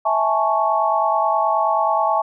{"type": "chord", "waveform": "sine", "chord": "A major seventh", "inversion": "second", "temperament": "equal with one note detuned", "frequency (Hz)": [653.9, 830.6, 880, 1108.7], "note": ["E5", "G#5", "A5", "C#6"], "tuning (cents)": [-14, 0, 0, 0], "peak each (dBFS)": -21, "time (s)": [0.05, 2.22], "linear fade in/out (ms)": 10, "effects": []}